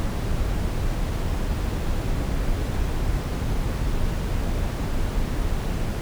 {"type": "noise", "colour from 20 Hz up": "brown", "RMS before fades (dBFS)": -24, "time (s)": [0, 6.01], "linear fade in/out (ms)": 0, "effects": []}